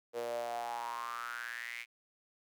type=tone with high-pass filter sweep; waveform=sawtooth; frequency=118.4 Hz; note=A#2; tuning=27 cents sharp; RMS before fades=-40 dBFS; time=0.13-1.86 s; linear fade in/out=50 ms; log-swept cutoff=480 to 2300 Hz; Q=7.7; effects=none